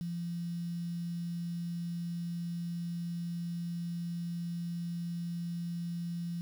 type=tone with quantisation; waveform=sine; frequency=171.5 Hz; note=F3; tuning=31 cents flat; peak=-34 dBFS; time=0.01-6.41 s; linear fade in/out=0 ms; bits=9; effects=none